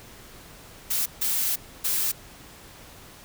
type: noise bursts at uneven times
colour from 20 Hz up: blue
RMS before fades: -25 dBFS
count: 3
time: 0.9-1.06 / 1.21-1.56 / 1.84-2.12 s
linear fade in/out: 10 ms
effects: pink hiss -47 dBFS RMS until 3.24 s